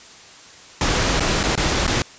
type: noise with dropouts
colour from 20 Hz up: pink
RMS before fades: -19 dBFS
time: 0.81-2.02 s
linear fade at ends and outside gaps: 1 ms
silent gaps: 1.197-1.205 / 1.431-1.437 / 1.554-1.576 / 1.867-1.877 s
effects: white hiss -43 dBFS RMS until 2.18 s + resampled to 16000 Hz